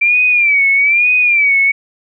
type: tone with vibrato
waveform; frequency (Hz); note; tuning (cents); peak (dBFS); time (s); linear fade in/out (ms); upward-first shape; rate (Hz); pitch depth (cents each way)
sine; 2342; D7; -5; -8; 0.01-1.72; 10; sine; 1.1; 110
effects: none